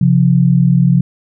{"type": "tone pair together", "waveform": "sine", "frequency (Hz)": [134.39, 174.61], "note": ["C3", "F3"], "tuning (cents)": [47, 0], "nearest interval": "perfect fourth", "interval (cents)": 453, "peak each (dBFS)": -10, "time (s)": [0.01, 1.01], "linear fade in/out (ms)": 5, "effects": []}